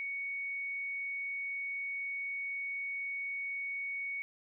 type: tone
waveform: sine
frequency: 2229 Hz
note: C#7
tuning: 9 cents sharp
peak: -35 dBFS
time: 0-4.22 s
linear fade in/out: 0 ms
effects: none